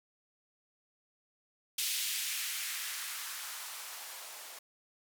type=noise with band-pass filter sweep; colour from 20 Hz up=violet; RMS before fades=-39 dBFS; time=1.78-4.59 s; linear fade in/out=5 ms; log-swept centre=3100 to 570 Hz; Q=1.3; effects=none